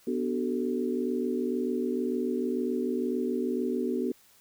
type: chord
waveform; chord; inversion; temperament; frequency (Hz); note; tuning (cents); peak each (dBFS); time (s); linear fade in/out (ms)
sine; B minor seventh; none; equal with one note detuned; 246.9 / 293.7 / 378 / 440; B3 / D4 / F#4 / A4; 0 / 0 / +37 / 0; -30 / -35 / -31 / -35; 0.07-4.12; 5
effects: white hiss -60 dBFS RMS until 4.4 s

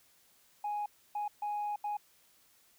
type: tone bursts at uneven times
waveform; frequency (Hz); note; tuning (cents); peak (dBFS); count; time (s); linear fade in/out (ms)
sine; 830.6; G#5; 0; -31; 4; 0.64-0.86 / 1.15-1.28 / 1.42-1.76 / 1.84-1.97; 5
effects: tanh soft clip ceiling -30 dBFS + white hiss -66 dBFS RMS until 2.78 s

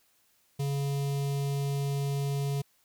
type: tone with notch filter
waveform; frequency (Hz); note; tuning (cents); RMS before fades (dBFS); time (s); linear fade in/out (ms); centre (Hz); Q
square; 140.2; C#3; +20; -30; 0.59-2.62; 10; 1500; 0.73
effects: white hiss -68 dBFS RMS until 2.84 s

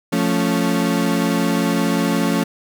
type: chord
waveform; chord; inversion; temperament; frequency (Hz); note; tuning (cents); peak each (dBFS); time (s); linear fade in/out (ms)
35% pulse; F augmented; none; equal; 174.61 / 220 / 277.2; F3 / A3 / C#4; 0 / 0 / 0; -19; 0.12-2.44; 10
effects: none

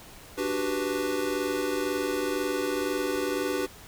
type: chord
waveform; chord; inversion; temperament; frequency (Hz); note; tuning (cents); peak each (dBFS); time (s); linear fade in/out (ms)
square; G major seventh; second; equal; 293.7 / 370 / 392 / 493.9; D4 / F#4 / G4 / B4; 0 / 0 / 0 / 0; -33; 0.37-3.67; 20
effects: pink hiss -48 dBFS RMS until 3.87 s

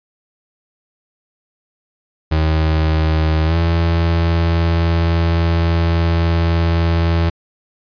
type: tone with pitch glide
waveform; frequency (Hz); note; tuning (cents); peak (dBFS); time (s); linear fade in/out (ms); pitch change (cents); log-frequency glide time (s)
35% pulse; 78.9 to 83.59; D#2 to E2; +25 to +25; -11; 2.31-7.3; 10; +100; 3.45-3.56
effects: resampled to 11025 Hz

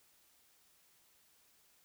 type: silence
effects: white hiss -69 dBFS RMS until 1.84 s

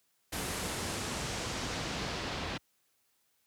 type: noise with low-pass filter sweep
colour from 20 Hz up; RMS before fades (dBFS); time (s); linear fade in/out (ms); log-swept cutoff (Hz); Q
pink; -36; 0.32-2.58; 10; 12000 to 3800; 1.1
effects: white hiss -74 dBFS RMS until 3.46 s + high-pass 60 Hz 12 dB/octave

